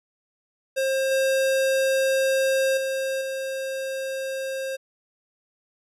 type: tone with level steps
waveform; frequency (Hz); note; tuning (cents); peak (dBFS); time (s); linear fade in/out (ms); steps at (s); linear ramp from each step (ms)
square; 533; C5; +32; -22 / -20 / -25 / -28; 0.76-4.77; 20; 1.11 / 2.77 / 3.21; 5
effects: resampled to 32000 Hz